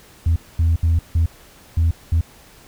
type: tone bursts at uneven times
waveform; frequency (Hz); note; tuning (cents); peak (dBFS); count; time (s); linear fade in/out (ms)
sine; 82.41; E2; 0; -11; 6; 0.26-0.36 / 0.59-0.76 / 0.83-0.99 / 1.15-1.26 / 1.77-1.91 / 2.12-2.21; 5
effects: tanh soft clip ceiling -11 dBFS + pink hiss -47 dBFS RMS until 2.67 s